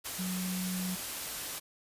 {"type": "tone in noise", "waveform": "sine", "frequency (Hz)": 183.8, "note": "F#3", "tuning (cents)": -11, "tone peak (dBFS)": -33, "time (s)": [0.18, 0.96], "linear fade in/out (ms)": 20, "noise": "white", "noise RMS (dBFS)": -38, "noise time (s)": [0.04, 1.6], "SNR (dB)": 2, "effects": ["resampled to 32000 Hz"]}